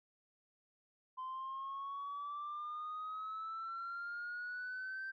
sine exponential sweep, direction up, 1028 to 1568 Hz, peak -39 dBFS, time 1.17-5.12 s, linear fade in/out 20 ms, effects tanh soft clip ceiling -38 dBFS

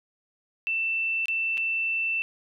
sine tone with dropouts, 2670 Hz, E7, 22 cents sharp, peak -24 dBFS, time 0.67-2.22 s, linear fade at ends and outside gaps 0 ms, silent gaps 1.257-1.283 / 1.573-1.578 s, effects none

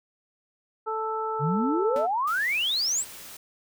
harmonic tone, 440 Hz, A4, in tune, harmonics 1 / 2 / 3, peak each -31 / -31 / -31 dBFS, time 0.86-2.07 s, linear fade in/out 20 ms
sine exponential sweep, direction up, 131.7 to 8390 Hz, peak -23 dBFS, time 1.39-3.05 s, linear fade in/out 50 ms
sawtooth tone with exponential decay, 251.6 Hz, B3, 32 cents sharp, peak -29 dBFS, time 1.96-2.17 s, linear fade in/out 0 ms, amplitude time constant 45 ms
white noise, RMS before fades -43 dBFS, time 2.27-3.37 s, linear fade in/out 5 ms
effects none

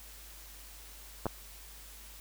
clicks, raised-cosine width 1 ms, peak -18 dBFS, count 2, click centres 1.257 / 1.266 s, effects added 50 Hz sine -52 dBFS peak until 2.2 s + white hiss -52 dBFS RMS until 2.2 s

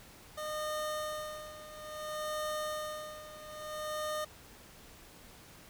25% pulse tone with tremolo, 611 Hz, D#5, 32 cents flat, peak -30 dBFS, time 0.37-4.25 s, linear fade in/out 10 ms, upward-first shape sine, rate 0.59 Hz, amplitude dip 80%, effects pink hiss -55 dBFS RMS until 5.69 s

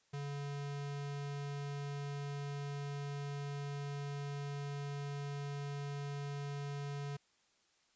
square tone, 142.4 Hz, C#3, 47 cents sharp, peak -40 dBFS, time 0.13-7.17 s, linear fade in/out 10 ms, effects white hiss -73 dBFS RMS until 7.95 s + resampled to 16000 Hz

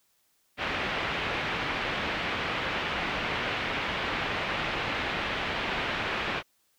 white low-pass noise, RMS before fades -31 dBFS, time 0.57-6.43 s, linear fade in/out 50 ms, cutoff 2900 Hz, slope 24 dB/octave, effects white hiss -70 dBFS RMS until 6.78 s

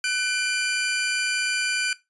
sawtooth tone pair together, 1505 / 2379 Hz, F#6 / D7, +29 / +22 cents, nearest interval minor sixth, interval 793 cents, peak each -22 dBFS, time 0.04-1.93 s, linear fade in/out 2 ms, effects noise-tail reverb RT60 0.2 s tail -18 dB re dry + resampled to 24000 Hz

